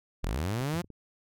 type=linear sweep; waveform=sawtooth; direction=up; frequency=33.52 to 179.7 Hz; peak=-25 dBFS; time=0.23-0.82 s; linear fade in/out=10 ms
type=clicks; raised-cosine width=3 ms; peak=-32 dBFS; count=5; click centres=0.377 / 0.611 / 0.74 / 0.844 / 0.903 s
type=tone with exponential decay; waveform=sine; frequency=92.5 Hz; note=F#2; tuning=in tune; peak=-33 dBFS; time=0.75-0.88 s; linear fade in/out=5 ms; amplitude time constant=28 ms
effects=none